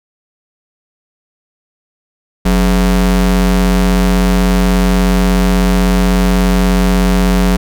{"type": "ring-modulated tone", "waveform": "square", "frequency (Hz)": 116.1, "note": "A#2", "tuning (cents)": -7, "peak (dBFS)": -6, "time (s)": [2.45, 7.57], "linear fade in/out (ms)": 10, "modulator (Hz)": 67.9, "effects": []}